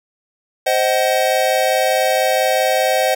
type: chord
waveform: square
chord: C diminished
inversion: none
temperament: just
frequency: 523.3 / 627.9 / 753.5 Hz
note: C5 / Eb5 / Gb5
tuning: 0 / +16 / +31 cents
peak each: -19 dBFS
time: 0.66-3.15 s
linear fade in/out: 10 ms
effects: none

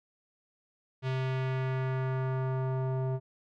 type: tone with low-pass filter sweep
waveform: square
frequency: 130.81 Hz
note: C3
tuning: in tune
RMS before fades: -31 dBFS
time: 1.02-3.2 s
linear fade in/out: 50 ms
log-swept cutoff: 3400 to 710 Hz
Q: 1.2
effects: none

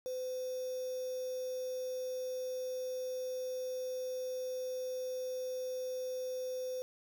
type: tone with quantisation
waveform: sine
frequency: 510 Hz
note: C5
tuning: 44 cents flat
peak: -36 dBFS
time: 0.06-6.82 s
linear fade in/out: 0 ms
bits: 8
effects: none

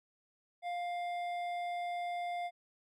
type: tone with hard clipping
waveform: sine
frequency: 702 Hz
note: F5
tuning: 9 cents sharp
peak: -37 dBFS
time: 0.62-2.51 s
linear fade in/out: 50 ms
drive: 9 dB
effects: none

